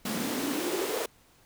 pink noise with high-pass filter sweep, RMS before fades -31 dBFS, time 0.05-1.06 s, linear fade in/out 5 ms, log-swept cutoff 200 to 470 Hz, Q 5.8, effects pink hiss -61 dBFS RMS until 1.45 s

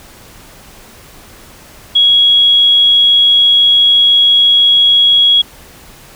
sine tone, 3322 Hz, G#7, in tune, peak -5 dBFS, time 1.95-5.42 s, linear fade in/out 10 ms, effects pink hiss -38 dBFS RMS until 6.15 s

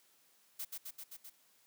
blue noise with echo, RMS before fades -41 dBFS, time 0.59-0.65 s, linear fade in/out 10 ms, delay 130 ms, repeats 5, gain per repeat -2 dB, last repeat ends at 1.3 s, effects white hiss -69 dBFS RMS until 1.66 s + high-pass 150 Hz 12 dB/octave

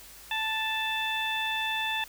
harmonic tone, 880 Hz, A5, in tune, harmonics 1 / 2 / 3 / 4, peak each -33 / -33 / -33 / -33 dBFS, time 0.31-2.04 s, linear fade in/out 2 ms, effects added 50 Hz sine -58 dBFS peak until 2.08 s + white hiss -49 dBFS RMS until 2.08 s

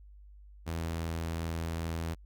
sawtooth tone, 82.41 Hz, E2, in tune, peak -29 dBFS, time 0.66-2.15 s, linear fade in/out 20 ms, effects added 50 Hz sine -50 dBFS peak until 2.25 s + Opus 48 kbps

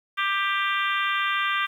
harmonic tone, 394.8 Hz, G4, 12 cents sharp, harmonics 3 / 4 / 5 / 6 / 7 / 8 / 9, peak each -26 / -28 / -30 / -32 / -33 / -34 / -35 dBFS, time 0.17-1.67 s, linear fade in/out 20 ms, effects 9-bit

